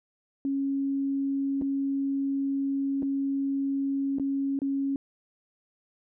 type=tone with dropouts; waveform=sine; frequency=275.1 Hz; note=C#4; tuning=13 cents flat; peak=-25 dBFS; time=0.45-4.96 s; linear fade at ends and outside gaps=1 ms; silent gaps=1.614-1.62 / 3.023-3.029 / 4.185-4.197 / 4.59-4.618 s; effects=none